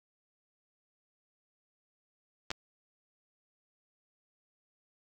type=clicks; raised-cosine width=0.2 ms; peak=-17 dBFS; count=2; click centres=2.505 / 2.514 s; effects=AAC 64 kbps